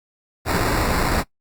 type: noise with sample-and-hold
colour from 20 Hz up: pink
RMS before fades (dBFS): -20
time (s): 0.45-1.24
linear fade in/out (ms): 50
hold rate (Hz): 3150
effects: noise-tail reverb RT60 0.1 s tail -20 dB re dry + Opus 48 kbps